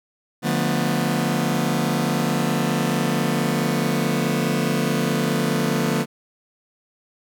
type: chord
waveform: sawtooth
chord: B half-diminished seventh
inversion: first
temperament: just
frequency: 148.16 / 177.8 / 222.2 / 246.9 Hz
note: D3 / F3 / A3 / B3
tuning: +16 / +31 / +17 / 0 cents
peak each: -21 dBFS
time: 0.42-6.06 s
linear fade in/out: 50 ms
effects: none